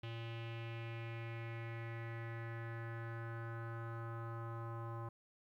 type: tone with low-pass filter sweep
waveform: square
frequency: 115.2 Hz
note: A#2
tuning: 20 cents flat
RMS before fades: -45 dBFS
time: 0.03-5.09 s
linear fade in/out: 5 ms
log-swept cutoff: 3000 to 1100 Hz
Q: 3.7
effects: 13-bit